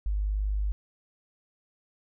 sine tone, 50.8 Hz, G#1, 38 cents flat, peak -25 dBFS, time 0.06-0.72 s, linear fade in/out 0 ms, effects none

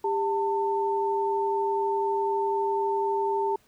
sine tone pair together, 398.2 / 894 Hz, G4 / A5, +27 / +27 cents, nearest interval octave + major second, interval 1400 cents, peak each -26 dBFS, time 0.04-3.56 s, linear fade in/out 5 ms, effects pink hiss -63 dBFS RMS until 3.67 s

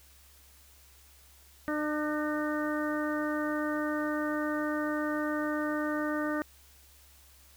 harmonic tone with a mistuned harmonic, 301.2 Hz, D4, 44 cents sharp, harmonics 1 / 2 / 3 / 4 / 5 / 6, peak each -31 / -35 / -44 / -38 / -39 / -40 dBFS, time 1.68-6.42 s, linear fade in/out 0 ms, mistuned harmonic 6, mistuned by +29 cents, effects added 68 Hz sine -59 dBFS peak until 7.56 s + white hiss -59 dBFS RMS until 7.56 s

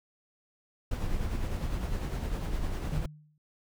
brown noise with tremolo, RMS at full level -30 dBFS, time 0.91-3.06 s, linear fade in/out 5 ms, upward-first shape sine, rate 9.9 Hz, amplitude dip 40%
sine tone with exponential decay, 151.5 Hz, D#3, 46 cents flat, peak -28 dBFS, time 2.92-3.38 s, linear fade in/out 2 ms, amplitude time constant 98 ms
effects none

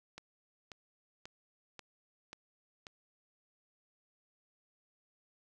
click train, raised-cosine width 0.2 ms, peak -29 dBFS, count 6, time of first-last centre 0.18-2.868 s, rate 1.86 Hz, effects none

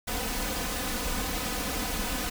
pink noise with comb filter, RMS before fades -31 dBFS, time 0.07-2.3 s, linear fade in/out 10 ms, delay 4 ms, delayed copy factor +0.8, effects none

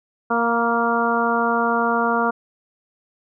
harmonic tone with a mistuned harmonic, 233.1 Hz, A#3, in tune, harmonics 1 / 2 / 3 / 4 / 5 / 6, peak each -24 / -24 / -24 / -24 / -24 / -24 dBFS, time 0.3-2.31 s, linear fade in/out 10 ms, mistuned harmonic 4, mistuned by +17 cents, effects none

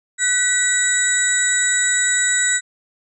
sine tone cluster, 1499 / 1948 / 3849 / 7040 / 7770 Hz, F#6 / B6 / B7 / A8 / B8, +22 / -24 / -45 / 0 / -29 cents, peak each -23 / -21 / -26 / -26 / -18 dBFS, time 0.18-2.61 s, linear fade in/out 50 ms, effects none

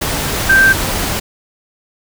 sine tone in noise, 1568 Hz, G6, in tune, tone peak -6 dBFS, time 0.49-0.73 s, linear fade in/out 10 ms, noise pink, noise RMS -18 dBFS, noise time 0.01-1.2 s, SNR +9 dB, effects none

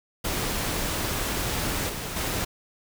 pink noise with level steps, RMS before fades -28 / -33 / -28 dBFS, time 0.24-2.45 s, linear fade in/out 10 ms, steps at 1.89 / 2.16 s, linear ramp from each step 5 ms, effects none

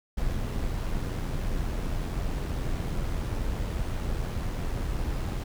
brown noise with amplitude modulation, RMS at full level -28 dBFS, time 0.17-5.44 s, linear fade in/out 10 ms, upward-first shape sine, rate 87.8 Hz, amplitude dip 35%, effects none

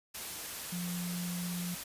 sine tone in noise, 176.2 Hz, F3, 16 cents sharp, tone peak -35 dBFS, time 0.72-1.75 s, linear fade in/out 10 ms, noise white, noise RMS -41 dBFS, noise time 0.14-1.84 s, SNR +3 dB, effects resampled to 32000 Hz

